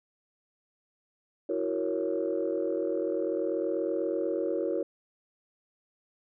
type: chord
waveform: sine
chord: F# dominant seventh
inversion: third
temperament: equal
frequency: 329.6 / 370 / 466.2 / 554.4 Hz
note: E4 / F#4 / A#4 / C#5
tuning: 0 / 0 / 0 / 0 cents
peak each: -32 dBFS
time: 1.49-4.83 s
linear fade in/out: 5 ms
effects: tanh soft clip ceiling -19 dBFS